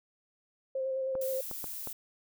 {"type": "tone with vibrato", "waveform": "sine", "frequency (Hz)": 528, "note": "C5", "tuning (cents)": 16, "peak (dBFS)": -30, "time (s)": [0.75, 1.41], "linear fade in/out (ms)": 5, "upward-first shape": "square", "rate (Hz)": 9.5, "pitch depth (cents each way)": 14}
{"type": "clicks", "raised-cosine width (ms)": 1, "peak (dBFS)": -27, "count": 4, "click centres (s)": [1.153, 1.513, 1.642, 1.873]}
{"type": "noise", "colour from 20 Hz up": "violet", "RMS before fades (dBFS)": -40, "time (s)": [1.21, 1.93], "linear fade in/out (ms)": 5}
{"effects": []}